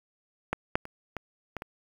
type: clicks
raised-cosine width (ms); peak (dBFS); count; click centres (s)
0.5; -12 / -8 / -26 / -19 / -19 / -22; 6; 0.53 / 0.755 / 0.854 / 1.167 / 1.567 / 1.621
effects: 7-bit